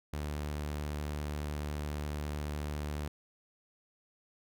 sawtooth tone, 74.2 Hz, D2, 18 cents sharp, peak -31 dBFS, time 0.13-3.08 s, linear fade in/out 5 ms, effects none

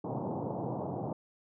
pink band-pass noise, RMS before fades -36 dBFS, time 0.04-1.13 s, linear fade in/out 5 ms, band 110 to 940 Hz, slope 48 dB/octave, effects none

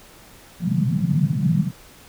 white band-pass noise, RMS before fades -20 dBFS, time 0.6-1.72 s, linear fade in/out 50 ms, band 130 to 190 Hz, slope 48 dB/octave, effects pink hiss -47 dBFS RMS until 2.08 s

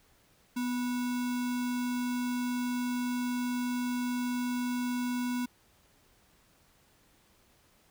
sine tone with sample-and-hold, 246.9 Hz, B3, in tune, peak -29 dBFS, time 0.56-5.46 s, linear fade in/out 10 ms, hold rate 1225 Hz, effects pink hiss -65 dBFS RMS until 7.9 s

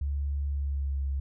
sine tone with pitch glide, 70.8 to 68.59 Hz, C#2 to C#2, +37 to -18 cents, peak -27 dBFS, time 0.01-1.2 s, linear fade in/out 5 ms, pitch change -55 cents, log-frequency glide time 0.49-1.02 s, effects none

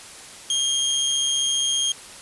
25% pulse tone with amplitude modulation, 3228 Hz, G#7, 50 cents flat, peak -15 dBFS, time 0.5-1.92 s, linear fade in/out 2 ms, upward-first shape sine, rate 135 Hz, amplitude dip 30%, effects white hiss -41 dBFS RMS until 2.21 s + resampled to 24000 Hz

